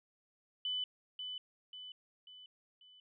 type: tone with echo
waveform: sine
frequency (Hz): 3000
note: F#7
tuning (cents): +23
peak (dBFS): -34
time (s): 0.65-0.84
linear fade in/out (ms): 2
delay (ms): 540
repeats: 4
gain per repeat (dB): -6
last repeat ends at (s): 3
effects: none